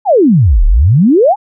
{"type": "exponential two-way sweep", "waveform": "sine", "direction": "down then up", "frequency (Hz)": [890, 33.82, 890], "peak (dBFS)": -4, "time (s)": [0.05, 1.36], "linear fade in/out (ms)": 50, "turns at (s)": 0.65, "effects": []}